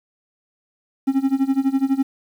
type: tone with tremolo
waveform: triangle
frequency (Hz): 269.7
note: C#4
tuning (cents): -47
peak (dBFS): -11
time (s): 1.07-2.03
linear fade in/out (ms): 10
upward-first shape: sine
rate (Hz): 12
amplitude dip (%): 90
effects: 8-bit